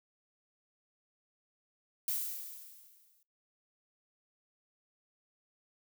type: noise with exponential decay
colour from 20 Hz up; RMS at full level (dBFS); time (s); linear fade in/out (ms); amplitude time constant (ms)
violet; -32; 2.08-3.23; 1; 250
effects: noise-tail reverb RT60 0.4 s tail -26 dB re dry